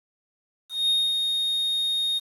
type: tone with ADSR envelope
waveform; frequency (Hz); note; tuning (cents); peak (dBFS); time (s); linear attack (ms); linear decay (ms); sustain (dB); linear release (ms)
triangle; 3708; A#7; -10; -17; 0.69-2.2; 200; 240; -4; 25
effects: resampled to 32000 Hz + 8-bit